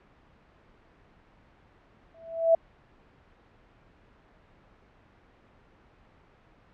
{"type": "tone with exponential growth", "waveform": "sine", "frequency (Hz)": 659.3, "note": "E5", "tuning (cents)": 0, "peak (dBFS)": -14, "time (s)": [2.14, 2.55], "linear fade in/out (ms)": 5, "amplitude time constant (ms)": 88, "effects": ["pink hiss -59 dBFS RMS until 6.73 s", "low-pass 2000 Hz 12 dB/octave"]}